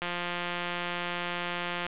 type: click train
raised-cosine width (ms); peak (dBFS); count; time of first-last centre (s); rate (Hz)
0.3; -16; 324; 0.02-1.866; 175
effects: resampled to 8000 Hz + 8-bit